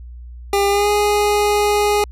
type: tone with pitch glide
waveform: 25% pulse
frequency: 400.7 to 414.1 Hz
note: G4 to G#4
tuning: +38 to -5 cents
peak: -10 dBFS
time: 0.53-2.04 s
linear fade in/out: 2 ms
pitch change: +57 cents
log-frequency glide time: 0.69-0.89 s
effects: added 60 Hz sine -32 dBFS peak until 2.11 s + resampled to 32000 Hz